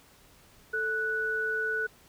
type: tone pair together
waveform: sine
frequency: 440.3 / 1480 Hz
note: A4 / F#6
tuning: +1 / 0 cents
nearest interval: octave + major sixth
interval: 2099 cents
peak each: -34 / -28 dBFS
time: 0.73-1.87 s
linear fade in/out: 10 ms
effects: pink hiss -58 dBFS RMS until 2.08 s